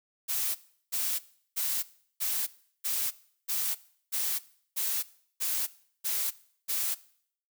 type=noise bursts; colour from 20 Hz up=blue; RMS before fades=-30 dBFS; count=11; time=0.28-6.95 s; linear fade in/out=20 ms; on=270 ms; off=370 ms; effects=noise-tail reverb RT60 0.6 s tail -19 dB re dry